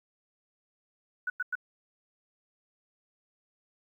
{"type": "tone bursts", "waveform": "sine", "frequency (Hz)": 1480, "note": "F#6", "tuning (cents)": 0, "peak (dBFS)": -28, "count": 3, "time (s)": [1.27, 1.554], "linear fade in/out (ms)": 5, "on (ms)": 30, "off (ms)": 97, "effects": ["11-bit"]}